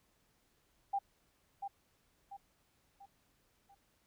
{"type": "tone with echo", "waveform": "sine", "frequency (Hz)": 795, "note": "G5", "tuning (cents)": 24, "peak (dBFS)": -31, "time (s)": [0.93, 0.99], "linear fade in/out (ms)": 10, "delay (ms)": 690, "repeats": 4, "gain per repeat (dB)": -7, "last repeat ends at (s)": 3.75, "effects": ["pink hiss -74 dBFS RMS until 4.06 s"]}